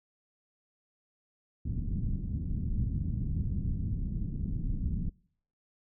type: low-pass noise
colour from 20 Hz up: pink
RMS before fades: -32 dBFS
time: 1.65-5.1 s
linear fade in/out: 10 ms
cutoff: 210 Hz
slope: 24 dB/octave
effects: noise-tail reverb RT60 0.6 s tail -25 dB re dry